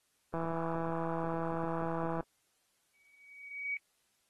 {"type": "click train", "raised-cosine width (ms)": 1, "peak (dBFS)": -23, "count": 309, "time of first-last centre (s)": [0.34, 2.207], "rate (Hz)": 165}
{"type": "tone with exponential growth", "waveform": "sine", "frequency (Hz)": 2262, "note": "C#7", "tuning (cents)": 34, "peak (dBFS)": -30, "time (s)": [2.94, 3.77], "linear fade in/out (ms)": 2, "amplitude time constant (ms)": 180}
{"effects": ["white hiss -75 dBFS RMS until 4.29 s", "AAC 32 kbps"]}